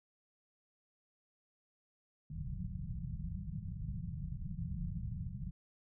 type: low-pass noise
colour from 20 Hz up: white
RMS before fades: -41 dBFS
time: 2.3-5.51 s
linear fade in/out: 5 ms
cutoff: 190 Hz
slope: 96 dB/octave
effects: none